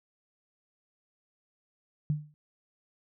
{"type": "tone with exponential decay", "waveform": "sine", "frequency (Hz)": 149.9, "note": "D3", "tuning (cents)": 36, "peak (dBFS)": -22, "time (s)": [2.1, 2.34], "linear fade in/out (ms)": 0, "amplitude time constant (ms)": 51, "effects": []}